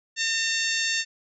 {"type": "harmonic tone with a mistuned harmonic", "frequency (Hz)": 906, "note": "A#5", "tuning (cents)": -50, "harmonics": [2, 3, 4, 5, 6, 7, 8], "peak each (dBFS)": [-28, -30, -31, -32, -33, -33, -34], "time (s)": [0.16, 1.05], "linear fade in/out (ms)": 50, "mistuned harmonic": 5, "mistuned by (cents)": -22, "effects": []}